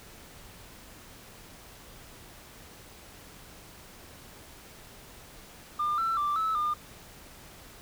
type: tone with pitch steps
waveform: sine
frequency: 1202 / 1339 / 1177 / 1303 / 1208 Hz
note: D6 / E6 / D6 / E6 / D6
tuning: +40 / +27 / +3 / -20 / +48 cents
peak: -24 dBFS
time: 5.79-6.74 s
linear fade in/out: 10 ms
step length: 190 ms
effects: tanh soft clip ceiling -23 dBFS + pink hiss -50 dBFS RMS until 7.81 s